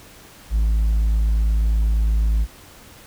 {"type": "tone with hard clipping", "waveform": "triangle", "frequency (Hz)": 54.2, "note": "A1", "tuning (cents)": -25, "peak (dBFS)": -14, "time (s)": [0.5, 2.47], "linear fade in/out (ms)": 50, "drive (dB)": 1, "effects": ["pink hiss -45 dBFS RMS until 3.06 s"]}